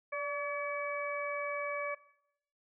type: harmonic tone with a mistuned harmonic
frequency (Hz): 570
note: C#5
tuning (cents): +48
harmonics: 1 / 2 / 3 / 4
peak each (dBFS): -37 / -39 / -43 / -40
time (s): 0.12-1.95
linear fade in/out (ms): 10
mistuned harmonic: 1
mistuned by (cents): +32
effects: noise-tail reverb RT60 0.7 s tail -17 dB re dry